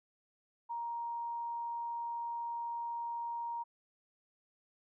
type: tone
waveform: sine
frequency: 938 Hz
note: A#5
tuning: 11 cents sharp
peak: -36 dBFS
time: 0.69-3.64 s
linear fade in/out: 20 ms
effects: none